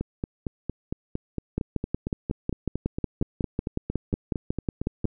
two click trains, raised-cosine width 3 ms, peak -12 / -15 dBFS, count 20 / 23, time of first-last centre 1.58-5.053 / 0.01-5.044 s, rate 5.47 / 4.37 Hz, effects none

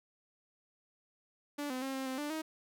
sawtooth tone with pitch steps, 290.2 / 256.2 / 268 / 265.6 / 260.6 / 294.3 / 315.3 Hz, D4 / C4 / C4 / C4 / C4 / D4 / D#4, -21 / -36 / +42 / +26 / -7 / +4 / +23 cents, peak -32 dBFS, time 1.58-2.42 s, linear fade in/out 10 ms, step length 120 ms, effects none

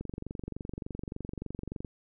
click train, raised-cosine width 3 ms, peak -24 dBFS, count 44, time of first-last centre 0.01-1.848 s, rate 23.4 Hz, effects none

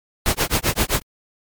pink noise with tremolo, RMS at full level -17 dBFS, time 0.26-1.02 s, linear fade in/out 0 ms, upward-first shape sine, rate 7.7 Hz, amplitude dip 100%, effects MP3 96 kbps

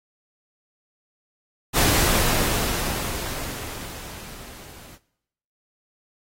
pink noise with level ramp, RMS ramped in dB -17 to -46 dBFS, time 1.73-4.99 s, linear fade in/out 50 ms, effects noise-tail reverb RT60 0.8 s tail -20 dB re dry + AAC 48 kbps

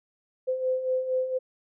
sine beating tone pair, 511 / 515.3 Hz, C5 / C5, -41 / -27 cents, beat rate 4.3 Hz, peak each -32 / -25 dBFS, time 0.47-1.39 s, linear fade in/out 20 ms, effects none

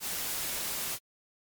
white noise, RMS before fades -34 dBFS, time 0-0.99 s, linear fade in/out 50 ms, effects MP3 96 kbps

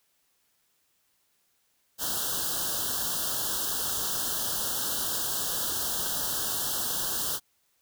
white band-stop noise, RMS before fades -30 dBFS, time 1.98-7.4 s, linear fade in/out 50 ms, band 1700 to 2900 Hz, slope 96 dB/octave, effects white hiss -71 dBFS RMS until 7.81 s

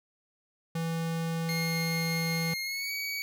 square tone, 164.81 Hz, E3, in tune, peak -30 dBFS, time 0.75-2.54 s, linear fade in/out 5 ms
25% pulse tone with pitch glide, 2137 to 2261 Hz, C7 to C#7, +36 to +34 cents, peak -28 dBFS, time 1.49-3.22 s, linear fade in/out 0 ms, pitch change +98 cents, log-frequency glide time 2.63-2.91 s
effects none

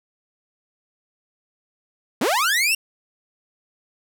sawtooth linear sweep, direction up, 185 to 2800 Hz, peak -14 dBFS, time 2.21-2.75 s, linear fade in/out 5 ms, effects none

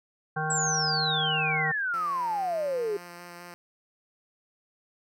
harmonic tone, 155.6 Hz, D#3, in tune, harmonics 1 / 3 / 5 / 7 / 9 / 10, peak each -32 / -37 / -31 / -37 / -37 / -33 dBFS, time 0.36-1.72 s, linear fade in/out 10 ms
sine exponential sweep, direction down, 7890 to 395.7 Hz, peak -26 dBFS, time 0.5-2.97 s, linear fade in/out 5 ms
5% pulse tone with vibrato, 174.61 Hz, F3, in tune, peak -31 dBFS, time 1.94-3.54 s, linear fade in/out 0 ms, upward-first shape square, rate 4.8 Hz, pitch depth 10 cents each way
effects none

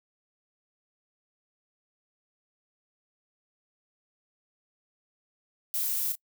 violet noise with echo, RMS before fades -30 dBFS, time 5.74-6.12 s, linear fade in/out 0 ms, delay 33 ms, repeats 1, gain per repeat -7 dB, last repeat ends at 6.153 s, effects noise-tail reverb RT60 0.1 s tail -25 dB re dry

